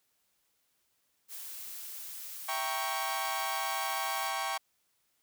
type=noise; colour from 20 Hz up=blue; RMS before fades=-43 dBFS; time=1.28-4.32 s; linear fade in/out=50 ms
type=chord; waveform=sawtooth; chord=E diminished seventh; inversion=none; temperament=equal with one note detuned; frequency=659.3 / 784 / 939.4 / 1108.7 Hz; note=E5 / G5 / Bb5 / Db6; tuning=0 / 0 / +13 / 0 cents; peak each=-38 / -32 / -36 / -32 dBFS; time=2.48-4.58 s; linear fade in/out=10 ms
effects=white hiss -75 dBFS RMS until 5.22 s